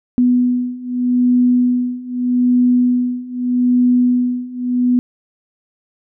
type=beating tone pair; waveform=sine; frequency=246.9 / 247.71 Hz; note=B3 / B3; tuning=0 / +5 cents; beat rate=0.81 Hz; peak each=-16 / -14 dBFS; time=0.18-4.99 s; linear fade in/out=0 ms; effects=none